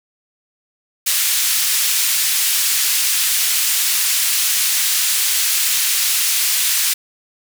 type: band-pass noise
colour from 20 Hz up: white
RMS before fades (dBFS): -17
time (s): 1.06-6.94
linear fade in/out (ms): 10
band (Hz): 2100 to 15000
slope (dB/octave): 12
effects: none